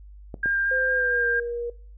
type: clicks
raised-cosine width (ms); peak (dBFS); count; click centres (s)
2; -21; 2; 0.342 / 0.459
type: tone with vibrato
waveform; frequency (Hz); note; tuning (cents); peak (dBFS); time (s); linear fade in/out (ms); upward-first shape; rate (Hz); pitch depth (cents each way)
sine; 1600; G6; +35; -21; 0.43-1.4; 5; square; 4.4; 8
type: tone with pitch glide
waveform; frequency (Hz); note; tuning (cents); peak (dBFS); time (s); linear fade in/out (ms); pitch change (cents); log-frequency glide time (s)
sine; 515 to 475; C5 to A#4; -28 to +33; -27; 0.71-1.7; 5; -139; 0.88-1.26
effects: noise-tail reverb RT60 0.4 s tail -19 dB re dry + added 50 Hz sine -42 dBFS peak until 1.97 s